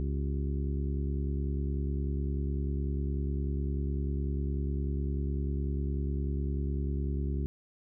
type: harmonic tone with a mistuned harmonic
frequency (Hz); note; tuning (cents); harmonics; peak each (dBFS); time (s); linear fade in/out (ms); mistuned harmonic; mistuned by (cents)
70; C#2; +18; 1 / 2 / 3 / 4 / 5 / 6; -30 / -36 / -40 / -42 / -44 / -46; 0-7.46; 0; 6; -100
effects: none